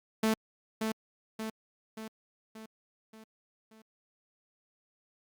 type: tone with echo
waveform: sawtooth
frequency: 220 Hz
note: A3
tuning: in tune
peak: -21 dBFS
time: 0.23-0.34 s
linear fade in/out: 5 ms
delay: 580 ms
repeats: 6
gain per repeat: -5 dB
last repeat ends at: 3.82 s
effects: Opus 48 kbps